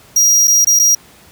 45% pulse tone with dropouts, 5720 Hz, F8, 41 cents sharp, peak -8 dBFS, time 0.16-0.95 s, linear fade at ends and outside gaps 5 ms, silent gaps 0.474-0.478 / 0.647-0.67 / 0.792-0.796 s, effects pink hiss -44 dBFS RMS until 1.31 s + high-pass 60 Hz 12 dB/octave

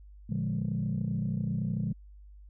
sine chord, Bb dominant seventh, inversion none, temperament equal, 116.54 / 146.83 / 174.61 / 207.7 Hz, Bb2 / D3 / F3 / Ab3, 0 / 0 / 0 / 0 cents, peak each -33 dBFS, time 0.29-1.93 s, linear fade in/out 10 ms, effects tanh soft clip ceiling -22 dBFS + added 50 Hz sine -48 dBFS peak until 2.49 s

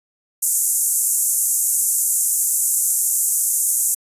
pink band-pass noise, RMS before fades -19 dBFS, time 0.42-3.95 s, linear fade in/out 10 ms, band 7000 to 13000 Hz, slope 48 dB/octave, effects resampled to 32000 Hz

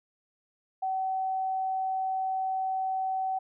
sine tone, 760 Hz, F#5, 46 cents sharp, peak -27 dBFS, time 0.82-3.39 s, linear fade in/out 10 ms, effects none

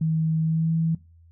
sine tone with pitch glide, 159.5 to 162.95 Hz, D#3 to E3, +43 to -20 cents, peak -20 dBFS, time 0.01-0.95 s, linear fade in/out 5 ms, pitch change +37 cents, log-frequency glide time 0.42-0.72 s, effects noise-tail reverb RT60 0.3 s tail -20 dB re dry + added 83 Hz sine -50 dBFS peak until 1.31 s

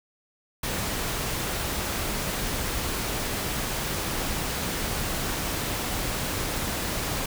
pink noise, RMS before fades -29 dBFS, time 0.63-7.26 s, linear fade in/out 5 ms, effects none

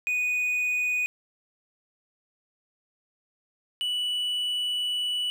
triangle tone pair in turn, 2479 / 2957 Hz, D#7 / F#7, -7 / -2 cents, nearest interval minor third, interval 305 cents, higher second, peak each -22 / -24 dBFS, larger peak first, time 0.07-1.06 / 3.81-5.3 s, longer second, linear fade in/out 0 ms, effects none

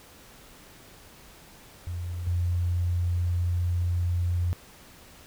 sine tone pair in turn, 87.4 / 87.74 Hz, F2 / F2, +2 / +9 cents, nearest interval unison, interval 7 cents, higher second, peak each -30 / -23 dBFS, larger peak second, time 1.87-2.27 / 2.27-4.53 s, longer second, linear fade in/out 0 ms, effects pink hiss -51 dBFS RMS until 5.26 s

